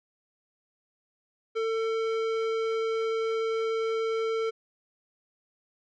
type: tone with tanh clipping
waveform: sine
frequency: 448.3 Hz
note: A4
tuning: 32 cents sharp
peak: -28 dBFS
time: 1.55-4.51 s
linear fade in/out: 20 ms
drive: 16 dB
effects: none